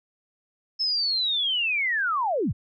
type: linear sweep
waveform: sine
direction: down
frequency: 5274 to 56.1 Hz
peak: -22 dBFS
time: 0.79-2.53 s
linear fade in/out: 20 ms
effects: none